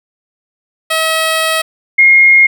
10% pulse / sine tone pair in turn, 642 / 2142 Hz, E5 / C7, -46 / +40 cents, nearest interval octave + major sixth, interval 2086 cents, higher second, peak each -3 dBFS, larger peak neither, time 0.9-1.62 / 1.98-2.47 s, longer first, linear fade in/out 10 ms, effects none

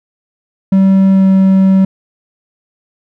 triangle tone with pitch glide, 192.5 to 191.28 Hz, G3 to G3, -31 to -42 cents, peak -3 dBFS, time 0.72-1.85 s, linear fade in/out 5 ms, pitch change -11 cents, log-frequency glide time 1.12-1.26 s, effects none

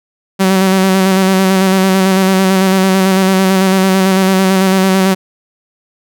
sawtooth tone with vibrato, 190 Hz, F#3, 46 cents sharp, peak -4 dBFS, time 0.39-5.15 s, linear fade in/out 20 ms, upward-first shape square, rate 9 Hz, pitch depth 23 cents each way, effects none

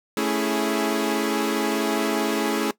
sawtooth chord, A major seventh, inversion none, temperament equal with one note detuned, 220 / 278.1 / 329.6 / 415.3 Hz, A3 / C#4 / E4 / G#4, 0 / +6 / 0 / 0 cents, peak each -23 dBFS, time 0.17-2.71 s, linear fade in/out 2 ms, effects noise-tail reverb RT60 0.1 s tail -18 dB re dry

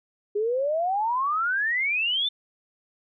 sine exponential sweep, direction up, 403.4 to 3605 Hz, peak -22 dBFS, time 0.35-2.29 s, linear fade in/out 10 ms, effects none

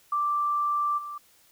sine tone with level steps, 1174.7 Hz, D6, in tune, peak -23 / -34 dBFS, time 0.12-1.18 s, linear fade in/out 5 ms, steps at 0.97 s, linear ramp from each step 20 ms, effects white hiss -60 dBFS RMS until 1.51 s

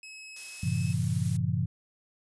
sawtooth tone with pitch glide, 2570 to 2591 Hz, E7 to E7, -45 to -30 cents, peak -40 dBFS, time 0.03-0.93 s, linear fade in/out 2 ms, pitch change +15 cents, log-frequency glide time 0.53-0.78 s
blue noise, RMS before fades -42 dBFS, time 0.36-1.37 s, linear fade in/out 5 ms
sine chord, G half-diminished seventh, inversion none, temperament equal with one note detuned, 98 / 116.54 / 138.59 / 170.43 Hz, G2 / Bb2 / Db3 / F3, 0 / 0 / 0 / -42 cents, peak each -31 dBFS, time 0.63-1.66 s, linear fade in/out 5 ms
effects resampled to 24000 Hz

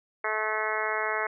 harmonic tone, 216.2 Hz, A3, 30 cents flat, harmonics 2 / 3 / 4 / 5 / 6 / 7 / 8 / 9 / 10, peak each -35 / -35 / -35 / -35 / -35 / -35 / -35 / -35 / -35 dBFS, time 0.24-1.27 s, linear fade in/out 5 ms, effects none

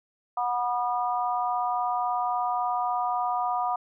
harmonic tone, 243.6 Hz, B3, 24 cents flat, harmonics 3 / 4 / 5, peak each -27 / -29 / -31 dBFS, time 0.37-3.76 s, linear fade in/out 5 ms, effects none

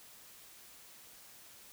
silence, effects white hiss -56 dBFS RMS until 1.72 s

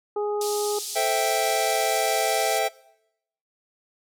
harmonic tone, 415.3 Hz, G#4, in tune, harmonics 1 / 2 / 3, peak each -24 / -31 / -38 dBFS, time 0.16-0.79 s, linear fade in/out 5 ms
pink band-pass noise, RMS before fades -33 dBFS, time 0.41-2.59 s, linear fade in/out 2 ms, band 4100 to 12000 Hz, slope 24 dB/octave
square chord, A minor seventh, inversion none, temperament equal, 440 / 523.3 / 659.3 / 784 Hz, A4 / C5 / E5 / G5, 0 / 0 / 0 / 0 cents, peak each -30 / -31 / -26 / -26 dBFS, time 0.95-2.69 s, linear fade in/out 20 ms
effects noise-tail reverb RT60 0.8 s tail -22 dB re dry

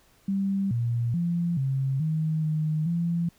sine tone with pitch steps, 195.7 / 118.2 / 171.8 / 134.6 / 157.3 / 155 / 170 Hz, G3 / A#2 / F3 / C3 / D#3 / D#3 / F3, -3 / +24 / -28 / +49 / +19 / -6 / -46 cents, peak -23 dBFS, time 0.28-3.29 s, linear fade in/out 5 ms, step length 430 ms, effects pink hiss -61 dBFS RMS until 3.38 s

